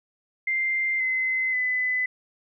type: tone with pitch steps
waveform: sine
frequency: 2093 / 2050 / 2008 Hz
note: C7 / C7 / B6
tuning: 0 / -36 / +28 cents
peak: -22 dBFS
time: 0.47-2.06 s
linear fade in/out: 5 ms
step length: 530 ms
effects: none